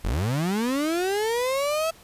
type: linear sweep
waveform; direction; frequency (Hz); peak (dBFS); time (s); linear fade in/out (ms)
35% pulse; up; 36.51 to 659.3; -21; 0.04-1.91; 10
effects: pink hiss -51 dBFS RMS until 2.03 s + resampled to 32000 Hz